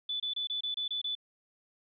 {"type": "tone bursts", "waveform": "sine", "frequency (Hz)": 3481, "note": "A7", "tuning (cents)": -19, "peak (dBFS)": -31, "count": 8, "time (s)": [0.09, 1.152], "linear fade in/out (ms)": 5, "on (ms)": 110, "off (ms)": 26, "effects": []}